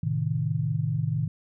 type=chord; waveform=sine; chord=A diminished; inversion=none; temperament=equal; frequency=110 / 130.81 / 155.56 Hz; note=A2 / C3 / Eb3; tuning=0 / 0 / 0 cents; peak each=-29 / -29 / -27 dBFS; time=0.03-1.28 s; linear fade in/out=5 ms; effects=none